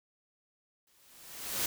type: noise with exponential growth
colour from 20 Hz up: white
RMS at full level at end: -30 dBFS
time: 0.87-1.66 s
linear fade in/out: 2 ms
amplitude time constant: 170 ms
effects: none